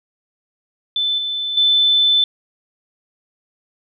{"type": "tone with level steps", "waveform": "sine", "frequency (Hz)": 3520, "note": "A7", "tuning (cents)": 0, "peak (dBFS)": [-16, -20, -11], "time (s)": [0.96, 2.24], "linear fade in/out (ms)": 2, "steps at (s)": [1.18, 1.57], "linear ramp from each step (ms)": 5, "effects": []}